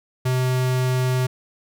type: tone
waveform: square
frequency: 127.9 Hz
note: C3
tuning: 39 cents flat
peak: -19 dBFS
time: 0.25-1.27 s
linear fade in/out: 10 ms
effects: none